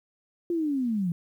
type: linear sweep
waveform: sine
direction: down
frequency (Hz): 351.1 to 163.4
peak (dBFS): -24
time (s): 0.5-1.12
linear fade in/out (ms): 2
effects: 10-bit